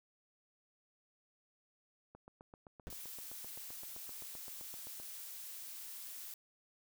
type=click train; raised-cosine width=1 ms; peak=-40 dBFS; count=23; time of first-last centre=2.15-5 s; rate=7.72 Hz
type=noise with exponential decay; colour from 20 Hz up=brown; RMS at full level=-40 dBFS; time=2.87-2.96 s; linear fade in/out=0 ms; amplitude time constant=18 ms
type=noise; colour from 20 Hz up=blue; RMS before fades=-48 dBFS; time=2.9-6.34 s; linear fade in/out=2 ms
effects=none